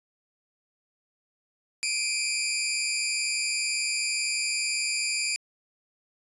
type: tone pair together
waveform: 15% pulse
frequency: 2349 / 2489 Hz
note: D7 / D#7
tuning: 0 / 0 cents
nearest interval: minor second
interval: 100 cents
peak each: -21 / -23 dBFS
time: 1.83-5.36 s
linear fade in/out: 0 ms
effects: resampled to 24000 Hz